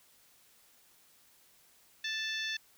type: harmonic tone with a mistuned harmonic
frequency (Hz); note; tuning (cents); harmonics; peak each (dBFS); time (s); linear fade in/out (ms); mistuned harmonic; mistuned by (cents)
880; A5; 0; 2 / 3 / 4 / 5 / 6 / 7; -37 / -41 / -38 / -45 / -47 / -49; 2.04-2.57; 5; 6; +31
effects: white hiss -64 dBFS RMS until 2.77 s